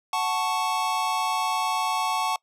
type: chord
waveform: square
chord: F# minor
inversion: none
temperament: equal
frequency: 740 / 880 / 1108.7 Hz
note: F#5 / A5 / C#6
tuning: 0 / 0 / 0 cents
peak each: -30 / -28 / -28 dBFS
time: 0.13-2.36 s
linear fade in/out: 2 ms
effects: noise-tail reverb RT60 0.1 s tail -24 dB re dry + low-pass 12000 Hz 12 dB/octave